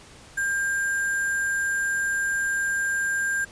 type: tone with sample-and-hold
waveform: sine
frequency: 1600 Hz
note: G6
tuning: 35 cents sharp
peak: -22 dBFS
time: 0.37-3.45 s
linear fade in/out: 10 ms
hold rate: 8820 Hz
effects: pink hiss -48 dBFS RMS until 3.51 s + resampled to 22050 Hz